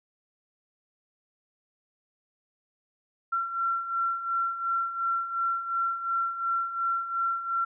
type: beating tone pair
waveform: sine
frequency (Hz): 1359 / 1361.8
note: F6 / F6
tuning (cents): -48 / -44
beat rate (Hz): 2.8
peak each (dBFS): -33 / -27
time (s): 3.32-7.65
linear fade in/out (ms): 10
effects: none